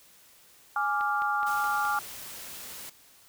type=chord; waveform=sine; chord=D diminished; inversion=second; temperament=equal; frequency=830.6 / 1174.7 / 1396.9 Hz; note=Ab5 / D6 / F6; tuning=0 / 0 / 0 cents; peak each=-29 / -30 / -29 dBFS; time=0.76-1.99 s; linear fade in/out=2 ms
type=click train; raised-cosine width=0.3 ms; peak=-27 dBFS; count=5; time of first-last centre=1.01-1.852 s; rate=4.75 Hz
type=noise; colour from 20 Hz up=white; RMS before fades=-42 dBFS; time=1.46-2.9 s; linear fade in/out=10 ms
effects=white hiss -57 dBFS RMS until 3.28 s